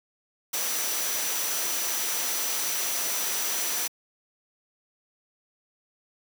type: tone in noise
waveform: sine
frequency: 5900 Hz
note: F#8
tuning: 6 cents flat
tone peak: -33 dBFS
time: 0.53-3.88 s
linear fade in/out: 10 ms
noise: white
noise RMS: -29 dBFS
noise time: 0.53-3.88 s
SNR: -7 dB
effects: high-pass 300 Hz 12 dB/octave